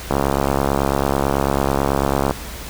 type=click train; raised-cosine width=1 ms; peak=-3 dBFS; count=153; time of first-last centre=0.11-2.31 s; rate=69.1 Hz; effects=added 60 Hz sine -34 dBFS peak until 2.69 s + pink hiss -33 dBFS RMS until 2.69 s